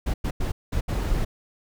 brown noise bursts at uneven times, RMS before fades -24 dBFS, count 5, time 0.06-0.14 / 0.24-0.31 / 0.4-0.52 / 0.72-0.81 / 0.88-1.25 s, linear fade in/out 10 ms, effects none

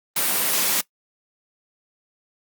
white high-pass noise, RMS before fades -21 dBFS, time 0.16-0.81 s, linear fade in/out 5 ms, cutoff 150 Hz, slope 48 dB/octave, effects noise-tail reverb RT60 0.1 s tail -20 dB re dry + Opus 32 kbps

